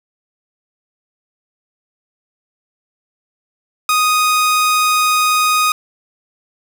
sawtooth tone, 1244.5 Hz, D#6, in tune, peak -8 dBFS, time 3.89-5.72 s, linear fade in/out 2 ms, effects none

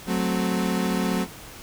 35% pulse chord, F# diminished, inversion none, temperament equal, 185 / 220 / 261.6 Hz, F#3 / A3 / C4, 0 / 0 / 0 cents, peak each -23 / -26 / -27 dBFS, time 0.06-1.27 s, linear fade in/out 50 ms, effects pink hiss -42 dBFS RMS until 1.62 s

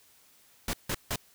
pink noise bursts, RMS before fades -31 dBFS, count 3, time 0.68-1.159 s, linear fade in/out 2 ms, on 53 ms, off 160 ms, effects white hiss -61 dBFS RMS until 1.34 s

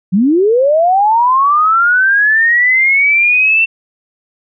sine linear sweep, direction up, 171.2 to 2700 Hz, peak -7 dBFS, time 0.12-3.66 s, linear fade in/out 20 ms, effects none

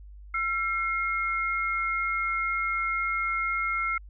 sine tone pair together, 1351 / 2143 Hz, E6 / C7, +42 / +41 cents, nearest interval minor sixth, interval 799 cents, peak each -28 dBFS, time 0.34-3.98 s, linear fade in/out 5 ms, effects added 50 Hz sine -43 dBFS peak until 4.09 s

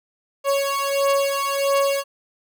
30% pulse beating tone pair, 554.4 / 555.9 Hz, C#5 / C#5, 0 / +5 cents, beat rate 1.5 Hz, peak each -19 dBFS, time 0.44-2.04 s, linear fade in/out 50 ms, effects none

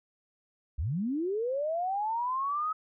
sine linear sweep, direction up, 57 to 1283 Hz, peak -28 dBFS, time 0.78-2.73 s, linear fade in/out 10 ms, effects none

